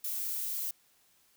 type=noise; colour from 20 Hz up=violet; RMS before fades=-35 dBFS; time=0.04-0.71 s; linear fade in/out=5 ms; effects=white hiss -67 dBFS RMS until 1.36 s